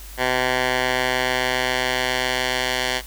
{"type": "tone with band-pass filter sweep", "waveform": "10% pulse", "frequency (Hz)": 127.2, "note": "C3", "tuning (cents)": -48, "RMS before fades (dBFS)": -22, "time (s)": [0.17, 3.02], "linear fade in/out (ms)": 50, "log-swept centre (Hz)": [1700, 3100], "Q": 0.81, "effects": ["added 50 Hz sine -37 dBFS peak until 3.06 s", "white hiss -42 dBFS RMS until 3.06 s"]}